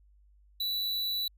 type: tone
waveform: square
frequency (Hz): 3951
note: B7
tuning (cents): 0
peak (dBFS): -30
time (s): 0.6-1.28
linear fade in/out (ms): 5
effects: added 50 Hz sine -58 dBFS peak until 1.37 s